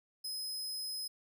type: tone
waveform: sawtooth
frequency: 5080 Hz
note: D#8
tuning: 35 cents sharp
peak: -35 dBFS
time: 0.24-1.08 s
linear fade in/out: 10 ms
effects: none